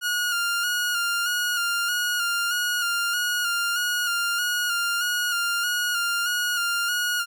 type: tone with vibrato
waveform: sawtooth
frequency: 1423 Hz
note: F6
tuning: 32 cents sharp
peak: -19 dBFS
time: 0.01-7.26 s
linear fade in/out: 50 ms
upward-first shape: square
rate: 1.6 Hz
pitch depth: 30 cents each way
effects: none